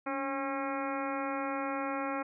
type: harmonic tone with a mistuned harmonic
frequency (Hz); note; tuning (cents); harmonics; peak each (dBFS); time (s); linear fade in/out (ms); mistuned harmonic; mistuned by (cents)
271.6; C#4; -35; 1 / 2 / 3 / 4 / 5 / 6 / 7 / 8 / 9; -37 / -38 / -39 / -40 / -40 / -47 / -47 / -46 / -47; 0.06-2.23; 10; 1; +63
effects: none